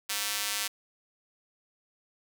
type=tone with high-pass filter; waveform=square; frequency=103.83 Hz; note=G#2; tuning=in tune; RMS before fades=-32 dBFS; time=0.09-0.68 s; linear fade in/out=10 ms; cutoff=2600 Hz; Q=0.51; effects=none